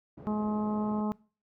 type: band-pass noise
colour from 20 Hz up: pink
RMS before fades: -47 dBFS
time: 0.17-1.02 s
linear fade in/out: 10 ms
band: 110 to 540 Hz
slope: 12 dB/octave
type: harmonic tone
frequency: 211.8 Hz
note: G#3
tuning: 34 cents sharp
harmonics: 1 / 2 / 3 / 4 / 5 / 6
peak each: -28 / -38 / -42 / -39 / -42 / -47 dBFS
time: 0.27-1.12 s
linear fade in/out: 0 ms
effects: noise-tail reverb RT60 0.4 s tail -23 dB re dry